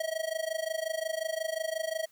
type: tone with amplitude modulation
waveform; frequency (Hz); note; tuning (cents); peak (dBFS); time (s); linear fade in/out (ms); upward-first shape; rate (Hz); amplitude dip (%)
square; 642; E5; -46; -28; 0-2.06; 5; sine; 25.6; 90
effects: white hiss -64 dBFS RMS until 2.11 s